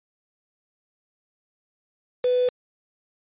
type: tone with quantisation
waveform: sine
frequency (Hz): 498.1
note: B4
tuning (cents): +15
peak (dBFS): -18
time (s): 2.24-2.49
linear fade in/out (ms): 5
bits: 5
effects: resampled to 8000 Hz